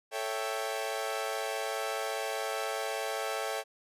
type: chord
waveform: sawtooth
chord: A dominant seventh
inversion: none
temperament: equal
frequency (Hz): 440 / 554.4 / 659.3 / 784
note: A4 / C#5 / E5 / G5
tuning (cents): 0 / 0 / 0 / 0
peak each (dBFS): -34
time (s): 0.11-3.64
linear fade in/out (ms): 50
effects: resampled to 32000 Hz